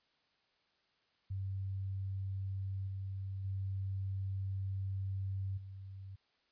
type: tone with level steps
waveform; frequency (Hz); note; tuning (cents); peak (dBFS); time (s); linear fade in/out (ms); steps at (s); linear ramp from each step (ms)
sine; 96.6; G2; -25; -36 / -38 / -35 / -45; 1.3-6.16; 10; 2.87 / 3.44 / 5.57; 10
effects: white hiss -75 dBFS RMS until 6.51 s + resampled to 11025 Hz